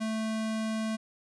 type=tone; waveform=square; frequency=220 Hz; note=A3; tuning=in tune; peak=-30 dBFS; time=0-0.97 s; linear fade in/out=20 ms; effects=resampled to 24000 Hz